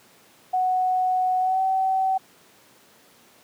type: tone with pitch glide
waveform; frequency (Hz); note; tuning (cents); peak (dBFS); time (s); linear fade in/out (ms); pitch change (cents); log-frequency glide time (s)
sine; 740 to 762.1; F#5 to G5; 0 to -49; -19; 0.53-2.18; 10; +51; 1.4-1.61
effects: pink hiss -54 dBFS RMS until 3.43 s + high-pass 200 Hz 12 dB/octave